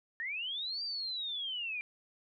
sine linear two-way sweep, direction up then down, 1770 to 4746 to 2356 Hz, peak -35 dBFS, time 0.2-1.81 s, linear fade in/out 0 ms, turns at 0.83 s, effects none

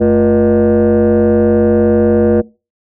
sine tone with frequency modulation, 349.2 Hz, F4, in tune, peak -5 dBFS, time 0-2.42 s, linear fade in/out 20 ms, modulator 130 Hz, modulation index 1.6, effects noise-tail reverb RT60 0.3 s tail -24 dB re dry + tanh soft clip ceiling -6 dBFS

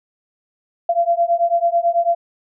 sine beating tone pair, 680 / 689.1 Hz, F5 / F5, -46 / -23 cents, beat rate 9.1 Hz, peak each -17 dBFS, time 0.89-2.15 s, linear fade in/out 5 ms, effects none

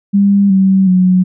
sine tone with pitch steps, 200 / 191.63 / 183.61 Hz, G3 / G3 / F#3, +35 / -39 / -13 cents, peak -6 dBFS, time 0.13-1.24 s, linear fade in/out 20 ms, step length 370 ms, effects none

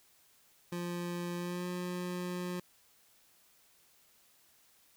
25% pulse tone with pitch glide, 174.61 to 178.9 Hz, F3 to F3, 0 to +42 cents, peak -32 dBFS, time 0.72-2.6 s, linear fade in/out 5 ms, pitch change +42 cents, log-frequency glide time 1.37-1.66 s, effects white hiss -66 dBFS RMS until 4.96 s

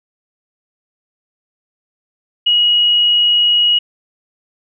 sine tone, 2900 Hz, F#7, 35 cents flat, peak -9 dBFS, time 2.46-3.79 s, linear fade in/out 10 ms, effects none

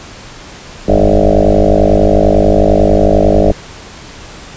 sine tone with frequency modulation, 311.1 Hz, D#4, in tune, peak -5 dBFS, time 0.88-3.52 s, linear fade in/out 5 ms, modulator 51.1 Hz, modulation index 7, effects pink hiss -32 dBFS RMS until 4.56 s + resampled to 16000 Hz

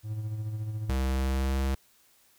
triangle tone with tremolo, 107.9 Hz, A2, 33 cents flat, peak -27 dBFS, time 0.03-0.94 s, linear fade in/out 50 ms, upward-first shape sine, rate 14 Hz, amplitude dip 45%
square tone with pitch glide, 65.8 to 66.91 Hz, C2 to C2, +10 to +39 cents, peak -26 dBFS, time 0.89-1.75 s, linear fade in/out 5 ms, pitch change +29 cents, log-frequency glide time 1.09-1.61 s
effects white hiss -63 dBFS RMS until 2.38 s

